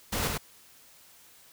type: noise with echo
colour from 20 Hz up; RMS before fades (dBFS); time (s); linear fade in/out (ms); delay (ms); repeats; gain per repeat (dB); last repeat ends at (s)
pink; -30; 0.12-0.28; 10; 100; 1; -2; 0.38
effects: white hiss -56 dBFS RMS until 1.52 s